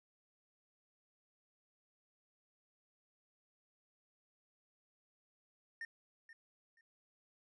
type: tone with echo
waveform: triangle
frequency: 1823 Hz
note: A#6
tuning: 39 cents flat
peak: -40 dBFS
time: 5.81-5.85 s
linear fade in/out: 2 ms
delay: 480 ms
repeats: 2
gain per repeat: -13 dB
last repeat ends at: 6.81 s
effects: resampled to 22050 Hz